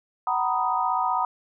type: chord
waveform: sine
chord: B major seventh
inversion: second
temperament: equal with one note detuned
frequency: 750.3 / 932.3 / 987.8 / 1244.5 Hz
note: F#5 / A#5 / B5 / D#6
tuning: +24 / 0 / 0 / 0 cents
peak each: -27 dBFS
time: 0.27-1.25 s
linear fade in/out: 2 ms
effects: none